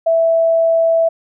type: tone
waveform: sine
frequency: 659 Hz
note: E5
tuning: 1 cent flat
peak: -10 dBFS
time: 0.06-1.09 s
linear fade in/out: 10 ms
effects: none